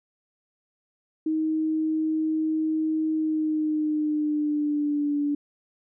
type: tone with pitch glide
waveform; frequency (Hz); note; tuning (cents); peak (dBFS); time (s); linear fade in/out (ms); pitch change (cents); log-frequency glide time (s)
sine; 314.5 to 290.1; D#4 to D4; +19 to -21; -22; 1.26-5.35; 5; -140; 3.13-5.17
effects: none